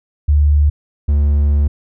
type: tone pair in turn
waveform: sine / triangle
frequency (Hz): 73.5 / 72.45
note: D2 / D2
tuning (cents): +2 / -23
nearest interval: unison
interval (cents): 25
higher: first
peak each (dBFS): -8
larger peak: neither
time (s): 0.28-0.7 / 1.08-1.68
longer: second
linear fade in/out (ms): 10
effects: none